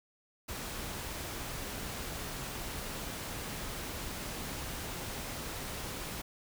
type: noise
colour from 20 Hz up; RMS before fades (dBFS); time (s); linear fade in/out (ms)
pink; -40; 0.48-6.22; 10
effects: none